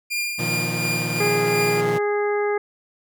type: tone with tremolo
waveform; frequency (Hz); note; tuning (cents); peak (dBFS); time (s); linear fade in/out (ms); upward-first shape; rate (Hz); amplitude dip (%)
sawtooth; 2404; D7; +40; -18; 0.1-1.82; 20; triangle; 2.8; 55
type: chord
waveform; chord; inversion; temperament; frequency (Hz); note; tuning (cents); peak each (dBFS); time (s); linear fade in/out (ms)
sawtooth; Bb suspended fourth; none; equal with one note detuned; 119.61 / 155.56 / 174.61; Bb2 / Eb3 / F3; +45 / 0 / 0; -25; 0.38-1.99; 20
type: harmonic tone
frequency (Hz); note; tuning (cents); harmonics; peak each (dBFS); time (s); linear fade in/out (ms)
413.2; G#4; -9; 1 / 2 / 3 / 4 / 5; -20 / -28 / -32 / -33 / -32; 1.2-2.58; 5
effects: none